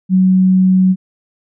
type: tone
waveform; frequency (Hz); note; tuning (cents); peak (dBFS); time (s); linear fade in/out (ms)
sine; 186.6; F#3; +15; -7; 0.09-0.96; 50
effects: none